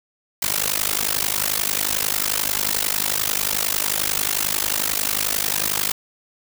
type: noise with amplitude modulation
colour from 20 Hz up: white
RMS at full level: -18 dBFS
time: 0.42-5.92 s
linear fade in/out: 5 ms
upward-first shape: sine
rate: 51.2 Hz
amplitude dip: 100%
effects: none